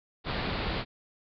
pink low-pass noise, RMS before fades -32 dBFS, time 0.24-0.85 s, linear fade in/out 50 ms, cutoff 4700 Hz, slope 96 dB/octave, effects none

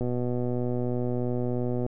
click train, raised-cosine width 2 ms, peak -17 dBFS, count 229, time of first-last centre 0.01-1.864 s, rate 123 Hz, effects none

